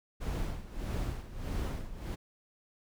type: noise with tremolo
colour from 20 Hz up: brown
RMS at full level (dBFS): -32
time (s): 0.2-2.16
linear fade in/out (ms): 20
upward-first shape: sine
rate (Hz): 1.6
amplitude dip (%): 80
effects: none